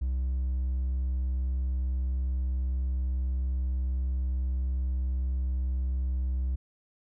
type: tone with hard clipping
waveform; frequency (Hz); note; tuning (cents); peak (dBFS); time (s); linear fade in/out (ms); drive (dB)
sine; 64.4; C2; -27; -27; 0.01-6.56; 10; 2
effects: none